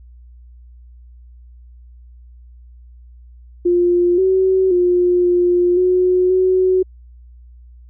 sine tone with pitch steps, 351.6 / 377.7 / 356.1 / 353.8 / 365.1 / 371.8 Hz, F4 / F#4 / F4 / F4 / F#4 / F#4, +12 / +36 / +34 / +23 / -23 / +8 cents, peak -11 dBFS, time 3.65-6.83 s, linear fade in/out 10 ms, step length 530 ms, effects added 60 Hz sine -39 dBFS peak until 7.89 s

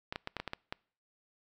clicks, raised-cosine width 0.3 ms, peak -20 dBFS, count 8, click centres 0.125 / 0.159 / 0.274 / 0.367 / 0.4 / 0.477 / 0.534 / 0.725 s, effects noise-tail reverb RT60 0.5 s tail -26 dB re dry

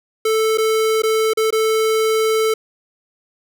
square tone with dropouts, 440 Hz, A4, in tune, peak -15 dBFS, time 0.25-2.54 s, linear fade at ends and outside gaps 5 ms, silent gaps 0.575-0.582 / 1.021-1.034 / 1.335-1.372 / 1.506-1.525 s, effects none

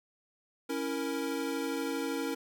square chord, A# diminished, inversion first, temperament equal, 277.2 / 329.6 / 466.2 Hz, C#4 / E4 / A#4, 0 / 0 / 0 cents, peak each -36 / -38 / -37 dBFS, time 0.69-2.35 s, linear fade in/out 10 ms, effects 11-bit

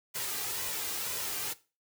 white noise with flanger, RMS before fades -35 dBFS, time 0.14-1.54 s, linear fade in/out 20 ms, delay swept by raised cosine 2 to 2.52 ms, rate 2 Hz, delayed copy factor +0.5, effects noise-tail reverb RT60 0.3 s tail -17 dB re dry + high-pass 80 Hz 12 dB/octave

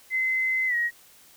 sine tone with pitch glide, 2053 to 1893.5 Hz, C7 to A#6, -33 to +27 cents, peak -22 dBFS, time 0.1-0.91 s, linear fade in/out 50 ms, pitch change -140 cents, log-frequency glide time 0.67-0.75 s, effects white hiss -54 dBFS RMS until 1.36 s

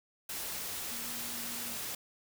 sine tone in noise, 236.8 Hz, A#3, 27 cents sharp, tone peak -49 dBFS, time 0.91-1.77 s, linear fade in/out 5 ms, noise white, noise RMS -39 dBFS, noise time 0.29-1.95 s, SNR -13 dB, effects none

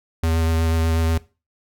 square tone with vibrato, 81.6 Hz, E2, 17 cents flat, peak -18 dBFS, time 0.23-1.18 s, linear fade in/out 5 ms, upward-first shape sine, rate 8.2 Hz, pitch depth 14 cents each way, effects noise-tail reverb RT60 0.3 s tail -19 dB re dry

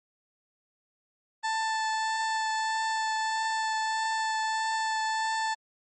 30% pulse tone with vibrato, 882 Hz, A5, 4 cents sharp, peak -24 dBFS, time 1.43-5.55 s, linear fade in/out 20 ms, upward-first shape triangle, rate 1.6 Hz, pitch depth 11 cents each way, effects MP3 32 kbps

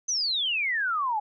sine exponential sweep, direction down, 6272 to 814 Hz, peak -24 dBFS, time 0.08-1.2 s, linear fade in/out 10 ms, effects none

